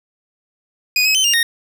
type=tone with pitch steps; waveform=25% pulse; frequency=2483 / 2556 / 3070 / 2812 / 1857 Hz; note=D#7 / D#7 / G7 / F7 / A#6; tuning=-4 / +46 / -37 / +11 / -7 cents; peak=-9 dBFS; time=0.96-1.43 s; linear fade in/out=2 ms; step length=94 ms; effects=none